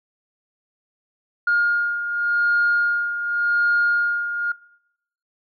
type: beating tone pair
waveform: sine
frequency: 1419 / 1419.88 Hz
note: F6 / F6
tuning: +27 / +28 cents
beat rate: 0.88 Hz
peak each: -18 / -24 dBFS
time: 1.47-4.52 s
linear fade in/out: 5 ms
effects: noise-tail reverb RT60 0.8 s tail -21 dB re dry + tanh soft clip ceiling -11 dBFS